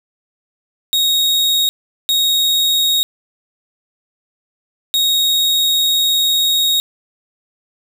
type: tone bursts at uneven times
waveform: 40% pulse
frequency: 3761 Hz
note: A#7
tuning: 15 cents sharp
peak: -11 dBFS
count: 3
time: 0.93-1.69 / 2.09-3.03 / 4.94-6.8 s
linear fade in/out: 0 ms
effects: none